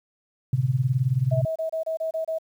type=tone with tremolo; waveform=sine; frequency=128.8 Hz; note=C3; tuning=27 cents flat; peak=-16 dBFS; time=0.53-1.45 s; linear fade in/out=2 ms; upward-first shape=sine; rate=19 Hz; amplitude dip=85%
type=tone bursts; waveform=sine; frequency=644 Hz; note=E5; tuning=41 cents flat; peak=-24 dBFS; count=8; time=1.31-2.386 s; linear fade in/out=10 ms; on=110 ms; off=28 ms
effects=9-bit